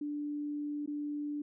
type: tone with dropouts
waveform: sine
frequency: 293.7 Hz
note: D4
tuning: in tune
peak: -34 dBFS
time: 0.01-1.42 s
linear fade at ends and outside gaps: 5 ms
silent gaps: 0.861-0.875 s
effects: none

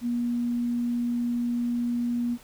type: tone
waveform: sine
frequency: 239.6 Hz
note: A#3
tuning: 48 cents sharp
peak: -24 dBFS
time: 0.01-2.38 s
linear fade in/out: 50 ms
effects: pink hiss -52 dBFS RMS until 2.43 s

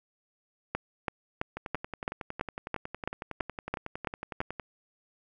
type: two click trains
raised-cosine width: 0.5 ms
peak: -21 / -14 dBFS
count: 34 / 12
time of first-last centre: 1.57-4.598 / 0.75-4.404 s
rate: 10.9 / 3.01 Hz
effects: none

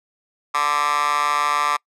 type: tone with high-pass filter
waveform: 10% pulse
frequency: 146.83 Hz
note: D3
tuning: in tune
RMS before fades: -20 dBFS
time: 0.54-1.77 s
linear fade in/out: 10 ms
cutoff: 1200 Hz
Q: 7.9
effects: noise-tail reverb RT60 0.1 s tail -26 dB re dry + low-pass 10000 Hz 12 dB/octave

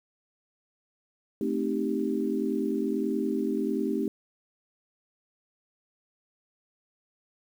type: chord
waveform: sine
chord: A half-diminished seventh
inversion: none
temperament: equal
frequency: 220 / 261.6 / 311.1 / 392 Hz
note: A3 / C4 / Eb4 / G4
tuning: 0 / 0 / 0 / 0 cents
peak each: -31 dBFS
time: 1.41-4.08 s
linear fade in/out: 2 ms
effects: 9-bit

